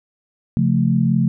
sine chord, Db augmented, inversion none, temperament equal with one note detuned, 136.13 / 174.61 / 220 Hz, Db3 / F3 / A3, -31 / 0 / 0 cents, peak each -18 dBFS, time 0.57-1.28 s, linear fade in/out 0 ms, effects none

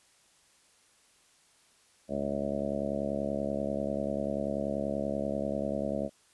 harmonic tone, 70.3 Hz, C#2, 25 cents sharp, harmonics 1 / 2 / 3 / 4 / 5 / 6 / 7 / 8 / 9 / 10, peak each -45 / -44 / -35 / -39 / -42 / -45 / -41 / -35 / -36 / -47 dBFS, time 2.08-6.1 s, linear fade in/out 50 ms, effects white hiss -64 dBFS RMS until 6.33 s + resampled to 24000 Hz

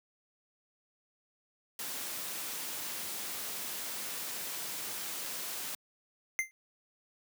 white noise, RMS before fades -39 dBFS, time 1.79-5.75 s, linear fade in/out 2 ms
square tone with exponential decay, 2085 Hz, C7, 7 cents flat, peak -25 dBFS, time 6.39-6.51 s, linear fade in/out 0 ms, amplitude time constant 26 ms
effects high-pass 150 Hz 12 dB/octave

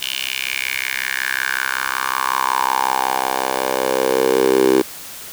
10% pulse tone with high-pass filter sweep, 65.41 Hz, C2, in tune, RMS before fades -19 dBFS, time 0.01-4.82 s, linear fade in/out 10 ms, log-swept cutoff 3000 to 360 Hz, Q 4.5, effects white hiss -34 dBFS RMS until 5.32 s

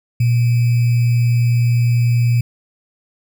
sine tone with sample-and-hold, 119.5 Hz, A#2, 43 cents sharp, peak -11 dBFS, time 0.2-2.41 s, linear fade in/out 5 ms, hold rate 2450 Hz, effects none

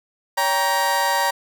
30% pulse chord, G diminished, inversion second, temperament just, 564.5 / 784 / 940.8 Hz, Db5 / G5 / Bb5, +31 / 0 / +16 cents, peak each -23 / -22 / -17 dBFS, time 0.37-1.31 s, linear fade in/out 10 ms, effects none

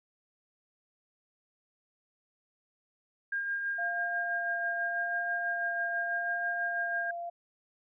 sine tone with tremolo, 1611 Hz, G6, 47 cents sharp, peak -29 dBFS, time 3.32-7.11 s, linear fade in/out 5 ms, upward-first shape sine, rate 6.1 Hz, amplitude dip 35%
sine tone with vibrato, 692 Hz, F5, 16 cents flat, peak -35 dBFS, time 3.78-7.3 s, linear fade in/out 10 ms, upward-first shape sine, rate 0.84 Hz, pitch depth 10 cents each way
effects none

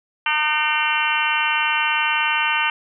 harmonic tone with a mistuned harmonic, 304.6 Hz, D#4, 37 cents flat, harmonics 3 / 4 / 5 / 6 / 7 / 8 / 9 / 10, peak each -24 / -26 / -25 / -29 / -29 / -26 / -23 / -27 dBFS, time 0.26-2.7 s, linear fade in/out 2 ms, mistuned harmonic 8, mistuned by -57 cents, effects none

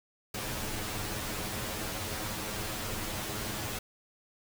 pink noise with comb filter, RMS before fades -36 dBFS, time 0.34-3.79 s, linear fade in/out 5 ms, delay 9.4 ms, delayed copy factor +0.75, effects none

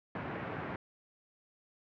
pink band-pass noise, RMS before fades -40 dBFS, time 0.15-0.76 s, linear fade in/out 2 ms, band 100 to 2100 Hz, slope 24 dB/octave, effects none

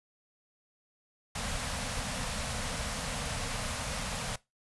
pink band-stop noise, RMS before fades -35 dBFS, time 1.35-4.36 s, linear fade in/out 5 ms, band 270 to 450 Hz, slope 96 dB/octave, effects noise-tail reverb RT60 0.2 s tail -20 dB re dry + resampled to 24000 Hz

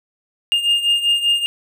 triangle beating tone pair, 2821 / 2826.1 Hz, F7 / F7, +17 / +20 cents, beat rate 5.1 Hz, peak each -14 / -19 dBFS, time 0.52-1.46 s, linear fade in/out 0 ms, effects none

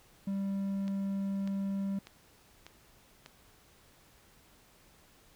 triangle tone, 196.3 Hz, G3, 3 cents sharp, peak -29 dBFS, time 0.27-1.99 s, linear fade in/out 5 ms
click train, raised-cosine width 0.2 ms, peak -30 dBFS, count 5, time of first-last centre 0.88-3.261 s, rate 1.68 Hz
effects pink hiss -62 dBFS RMS until 5.35 s

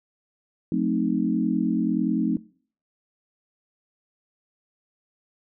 sine chord, F# diminished seventh, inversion none, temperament equal with one note detuned, 180.77 / 220 / 261.6 / 311.1 Hz, F#3 / A3 / C4 / Eb4, -40 / 0 / 0 / 0 cents, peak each -26 / -26 / -26 / -27 dBFS, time 0.72-2.37 s, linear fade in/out 2 ms, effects noise-tail reverb RT60 0.5 s tail -22 dB re dry

